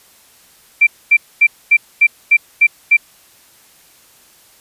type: tone bursts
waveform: sine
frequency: 2352 Hz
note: D7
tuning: 2 cents sharp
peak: -5 dBFS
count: 8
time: 0.81-2.97 s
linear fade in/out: 10 ms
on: 60 ms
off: 240 ms
effects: white hiss -48 dBFS RMS until 4.6 s + resampled to 32000 Hz